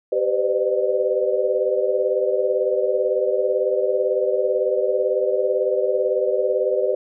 sine tone cluster, 389.7 / 501 / 519 / 603 Hz, G4 / B4 / C5 / D5, -10 / +25 / -14 / +46 cents, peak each -23 dBFS, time 0.12-6.95 s, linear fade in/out 5 ms, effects none

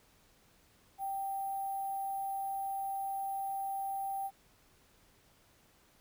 sine tone with sample-and-hold, 784 Hz, G5, in tune, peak -34 dBFS, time 0.98-4.31 s, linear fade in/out 50 ms, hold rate 11025 Hz, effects pink hiss -66 dBFS RMS until 6 s

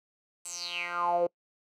10% pulse tone with band-pass filter sweep, 174.61 Hz, F3, in tune, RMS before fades -31 dBFS, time 0.45-1.27 s, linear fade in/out 5 ms, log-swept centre 8700 to 450 Hz, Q 7.2, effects noise-tail reverb RT60 0.1 s tail -26 dB re dry

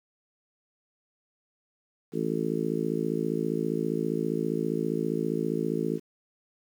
harmonic tone, 55 Hz, A1, in tune, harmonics 3 / 4 / 5 / 6 / 7 / 8, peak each -33 / -33 / -33 / -33 / -33 / -33 dBFS, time 2.12-6 s, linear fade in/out 50 ms, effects 9-bit

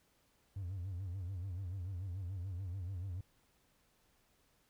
triangle tone with vibrato, 92.5 Hz, F#2, in tune, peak -36 dBFS, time 0.56-3.21 s, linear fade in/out 5 ms, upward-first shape sine, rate 6.9 Hz, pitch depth 130 cents each way, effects tanh soft clip ceiling -34 dBFS + pink hiss -73 dBFS RMS until 4.69 s

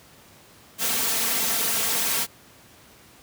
white noise with comb filter, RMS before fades -24 dBFS, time 0.78-2.27 s, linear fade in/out 50 ms, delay 4.4 ms, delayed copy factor +0.7, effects pink hiss -51 dBFS RMS until 3.22 s + high-pass 80 Hz 12 dB/octave

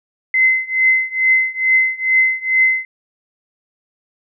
sine tone with tremolo, 2055 Hz, C7, 32 cents flat, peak -8 dBFS, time 0.34-2.85 s, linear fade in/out 2 ms, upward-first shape triangle, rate 2.3 Hz, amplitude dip 95%, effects none

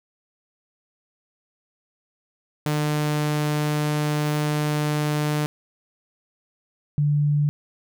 sawtooth / sine tone pair in turn, 149.9 / 146.82 Hz, D3 / D3, +36 / 0 cents, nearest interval unison, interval 36 cents, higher first, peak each -17 dBFS, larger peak neither, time 2.66-5.46 / 6.98-7.49 s, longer first, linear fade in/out 0 ms, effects none

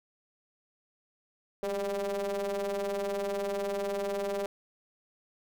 square ring-modulated tone, 98 Hz, G2, in tune, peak -28 dBFS, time 1.63-4.46 s, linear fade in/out 0 ms, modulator 500 Hz, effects none

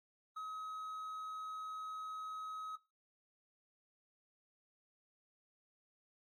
triangle tone, 1273 Hz, D#6, 39 cents sharp, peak -40 dBFS, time 0.36-2.76 s, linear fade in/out 10 ms, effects noise-tail reverb RT60 0.3 s tail -20 dB re dry + AAC 32 kbps

